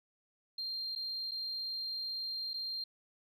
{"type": "tone with dropouts", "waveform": "sine", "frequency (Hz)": 4186, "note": "C8", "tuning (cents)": 0, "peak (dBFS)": -35, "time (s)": [0.58, 2.84], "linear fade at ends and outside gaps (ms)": 5, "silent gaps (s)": [[0.952, 0.959], [1.311, 1.316], [2.534, 2.54]], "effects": ["tanh soft clip ceiling -32 dBFS"]}